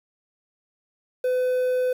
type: tone with quantisation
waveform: triangle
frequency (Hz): 505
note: B4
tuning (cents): +39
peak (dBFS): -18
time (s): 1.24-1.93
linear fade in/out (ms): 5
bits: 8
effects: none